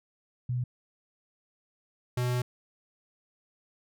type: tone pair in turn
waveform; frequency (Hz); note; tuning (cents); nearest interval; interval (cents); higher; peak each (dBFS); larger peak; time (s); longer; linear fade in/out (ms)
sine / square; 123.9 / 123.9; B2 / B2; +6 / +6; unison; 0; neither; -27; neither; 0.49-0.64 / 2.17-2.42; second; 5
effects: none